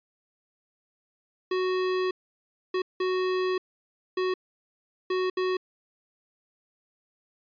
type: tone bursts at uneven times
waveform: square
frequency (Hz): 370.3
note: F#4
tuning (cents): +1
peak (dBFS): -25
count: 6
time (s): 1.51-2.11 / 2.74-2.82 / 3-3.58 / 4.17-4.34 / 5.1-5.3 / 5.37-5.57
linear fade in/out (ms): 5
effects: resampled to 11025 Hz